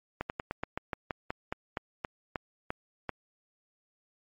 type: slowing click train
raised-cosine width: 0.5 ms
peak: -17 dBFS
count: 15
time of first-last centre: 0.21-3.093 s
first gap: 89 ms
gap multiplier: 1.12
effects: MP3 48 kbps